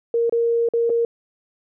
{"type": "tone with dropouts", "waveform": "sine", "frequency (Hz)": 466.2, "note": "A#4", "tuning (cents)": 0, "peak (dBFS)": -16, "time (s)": [0.14, 1.05], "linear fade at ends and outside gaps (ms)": 2, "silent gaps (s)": [[0.296, 0.324], [0.688, 0.736], [0.895, 0.9]], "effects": []}